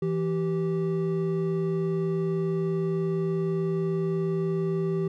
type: tone pair together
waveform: triangle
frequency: 164.81 / 388.2 Hz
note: E3 / G4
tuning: 0 / -17 cents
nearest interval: octave + minor third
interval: 1483 cents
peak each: -25 dBFS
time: 0.02-5.08 s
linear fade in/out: 5 ms
effects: none